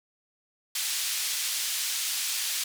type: band-pass noise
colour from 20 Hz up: pink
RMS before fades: -30 dBFS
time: 0.75-2.64 s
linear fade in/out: 5 ms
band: 3300 to 13000 Hz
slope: 12 dB/octave
effects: none